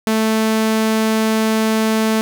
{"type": "tone", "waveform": "sawtooth", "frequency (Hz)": 220, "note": "A3", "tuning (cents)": 0, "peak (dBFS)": -10, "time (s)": [0.07, 2.21], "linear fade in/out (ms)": 0, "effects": []}